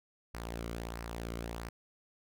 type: tone with flanger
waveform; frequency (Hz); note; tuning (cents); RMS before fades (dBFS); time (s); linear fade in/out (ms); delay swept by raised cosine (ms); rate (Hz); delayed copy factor
sawtooth; 57.6; A#1; -20; -41; 0.34-1.69; 5; 0.28 to 1.17; 1.5; -0.5
effects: none